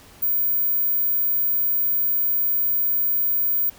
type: tone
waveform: sine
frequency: 15220 Hz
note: A#9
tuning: 35 cents sharp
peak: -16 dBFS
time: 0.22-3.7 s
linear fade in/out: 10 ms
effects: tanh soft clip ceiling -16 dBFS + pink hiss -48 dBFS RMS until 3.78 s